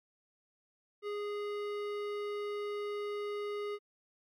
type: tone with hard clipping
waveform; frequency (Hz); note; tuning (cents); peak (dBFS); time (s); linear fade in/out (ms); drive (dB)
sine; 413; G#4; -10; -37; 1.02-3.79; 50; 15
effects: MP3 96 kbps